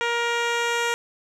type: tone with low-pass filter sweep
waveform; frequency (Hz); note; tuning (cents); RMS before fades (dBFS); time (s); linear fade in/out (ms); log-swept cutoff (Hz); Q
10% pulse; 471.2; A#4; +19; -24; 0.01-0.94; 0; 4200 to 8400; 0.75
effects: none